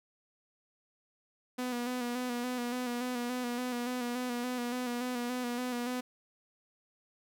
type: tone with vibrato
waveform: sawtooth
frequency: 245.8 Hz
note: B3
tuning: 8 cents flat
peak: -29 dBFS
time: 1.58-6.01 s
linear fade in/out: 10 ms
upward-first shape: square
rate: 3.5 Hz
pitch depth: 33 cents each way
effects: none